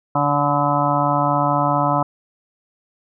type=harmonic tone with a mistuned harmonic; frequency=144.6 Hz; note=D3; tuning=27 cents flat; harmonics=1 / 2 / 4 / 5 / 6 / 7 / 8 / 9; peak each=-23 / -24 / -24 / -22 / -25 / -21 / -31 / -24 dBFS; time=0.15-2.03 s; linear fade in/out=5 ms; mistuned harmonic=9; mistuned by=-16 cents; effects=none